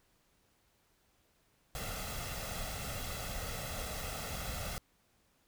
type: noise with comb filter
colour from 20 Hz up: pink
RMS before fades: -40 dBFS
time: 1.75-4.78 s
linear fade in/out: 0 ms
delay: 1.5 ms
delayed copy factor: +0.65
effects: pink hiss -72 dBFS RMS until 5.47 s